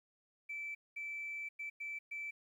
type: tone bursts at uneven times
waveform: sine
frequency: 2322 Hz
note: D7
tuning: 20 cents flat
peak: -39 dBFS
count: 5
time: 0.49-0.75 / 0.96-1.49 / 1.59-1.7 / 1.8-1.99 / 2.11-2.31 s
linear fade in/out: 10 ms
effects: tanh soft clip ceiling -35 dBFS + 12-bit